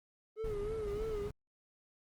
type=tone with vibrato; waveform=triangle; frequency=424.7 Hz; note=G#4; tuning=39 cents sharp; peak=-34 dBFS; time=0.36-1.31 s; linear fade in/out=50 ms; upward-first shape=sine; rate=3.2 Hz; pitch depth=82 cents each way
type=noise; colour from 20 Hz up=brown; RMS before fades=-43 dBFS; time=0.44-1.31 s; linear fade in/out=5 ms
effects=Opus 32 kbps